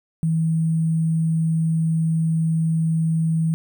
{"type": "tone with sample-and-hold", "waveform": "sine", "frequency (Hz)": 162, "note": "E3", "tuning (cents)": -30, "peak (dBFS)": -17, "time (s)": [0.23, 3.54], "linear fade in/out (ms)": 0, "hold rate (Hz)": 8820, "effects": []}